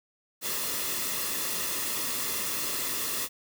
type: noise with comb filter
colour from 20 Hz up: white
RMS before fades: -31 dBFS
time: 0.41-3.29 s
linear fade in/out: 50 ms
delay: 1.3 ms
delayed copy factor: -0.55
effects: none